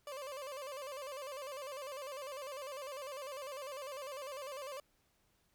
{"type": "tone with vibrato", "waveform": "30% pulse", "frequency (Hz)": 554.4, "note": "C#5", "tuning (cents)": 0, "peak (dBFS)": -40, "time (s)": [0.07, 4.8], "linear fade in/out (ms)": 2, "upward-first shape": "square", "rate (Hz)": 10, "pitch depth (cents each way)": 89, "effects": ["pink hiss -75 dBFS RMS until 5.54 s"]}